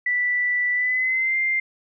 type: tone with pitch glide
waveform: sine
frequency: 1971 to 2100 Hz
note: B6 to C7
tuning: -4 to +6 cents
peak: -19 dBFS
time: 0.06-1.6 s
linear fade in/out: 5 ms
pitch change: +110 cents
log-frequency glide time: 0.73-1.38 s
effects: none